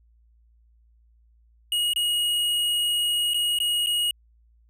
square tone with dropouts, 2887 Hz, F#7, 43 cents flat, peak -22 dBFS, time 1.72-4.11 s, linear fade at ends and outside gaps 2 ms, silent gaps 1.935-1.96 / 3.336-3.343 / 3.588-3.601 / 3.862-3.869 s, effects added 57 Hz sine -56 dBFS peak until 4.69 s

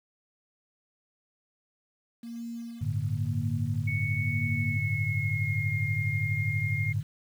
sine tone with tremolo, 233.1 Hz, A#3, in tune, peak -34 dBFS, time 2.23-4.77 s, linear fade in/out 5 ms, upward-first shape sine, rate 0.97 Hz, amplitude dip 80%
sine chord, G suspended second, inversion none, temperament just, 98 / 110.25 / 147 Hz, G2 / A2 / D3, 0 / +4 / +2 cents, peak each -32 / -30 / -32 dBFS, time 2.81-7.03 s, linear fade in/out 10 ms
sine tone with pitch glide, 2217 to 2130 Hz, C#7 to C7, 0 to +30 cents, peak -31 dBFS, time 3.87-6.93 s, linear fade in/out 10 ms, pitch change -70 cents, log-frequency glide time 4.44-5.79 s
effects 9-bit

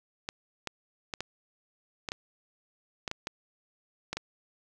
clicks, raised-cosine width 0.2 ms, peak -16 dBFS, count 11, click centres 0.289 / 0.673 / 1.138 / 1.206 / 2.088 / 2.119 / 3.078 / 3.114 / 3.271 / 4.13 / 4.17 s, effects none

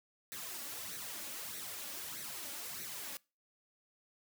white noise with flanger, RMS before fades -44 dBFS, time 0.32-3.17 s, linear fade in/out 0 ms, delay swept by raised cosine 0.49 to 3.59 ms, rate 1.6 Hz, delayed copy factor +0.65, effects noise-tail reverb RT60 0.3 s tail -24 dB re dry + high-pass 100 Hz 12 dB/octave

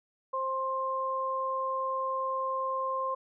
sine tone pair together, 527.5 / 1055 Hz, C5 / C6, +14 / +14 cents, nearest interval octave, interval 1200 cents, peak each -34 / -30 dBFS, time 0.33-3.15 s, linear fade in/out 10 ms, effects none

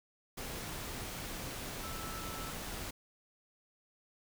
sine tone in noise, 1318.5 Hz, E6, in tune, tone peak -46 dBFS, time 1.83-2.51 s, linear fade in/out 10 ms, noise pink, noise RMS -42 dBFS, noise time 0.37-2.91 s, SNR -7 dB, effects none

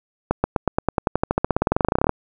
accelerating click train, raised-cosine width 1 ms, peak -3 dBFS, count 29, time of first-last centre 0.31-2.094 s, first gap 130 ms, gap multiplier 0.94, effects none

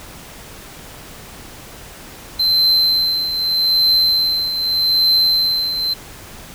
triangle tone with tremolo, 4092 Hz, C8, 39 cents flat, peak -9 dBFS, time 2.39-5.94 s, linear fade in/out 10 ms, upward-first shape triangle, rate 0.82 Hz, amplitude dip 65%, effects pink hiss -37 dBFS RMS until 6.54 s

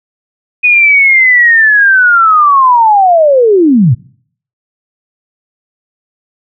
sine linear sweep, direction down, 2489 to 102.9 Hz, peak -3 dBFS, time 0.63-3.95 s, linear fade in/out 20 ms, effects noise-tail reverb RT60 0.6 s tail -24 dB re dry

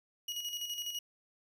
30% pulse tone with tremolo, 2899 Hz, F#7, 36 cents flat, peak -32 dBFS, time 0.28-0.99 s, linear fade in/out 5 ms, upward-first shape square, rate 12 Hz, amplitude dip 50%, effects none

